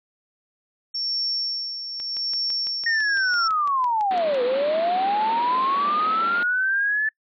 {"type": "tone with tremolo", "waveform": "sine", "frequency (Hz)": 5460, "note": "F8", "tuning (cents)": -40, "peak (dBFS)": -22, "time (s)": [0.94, 3.48], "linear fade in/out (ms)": 10, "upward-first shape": "sine", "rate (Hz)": 0.82, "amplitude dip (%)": 60}
{"type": "click train", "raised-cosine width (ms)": 0.2, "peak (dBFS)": -23, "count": 15, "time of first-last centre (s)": [2, 4.345], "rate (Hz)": 5.97}
{"type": "linear two-way sweep", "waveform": "sine", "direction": "down then up", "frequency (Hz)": [1864.7, 480, 1753], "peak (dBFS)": -19, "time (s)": [2.86, 7.09], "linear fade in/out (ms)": 5, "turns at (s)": 4.43}
{"type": "band-pass noise", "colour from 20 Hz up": "pink", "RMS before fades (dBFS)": -34, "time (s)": [4.11, 6.43], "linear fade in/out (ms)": 0, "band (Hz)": [190, 4300], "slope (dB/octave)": 96}
{"effects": ["noise-tail reverb RT60 0.1 s tail -26 dB re dry"]}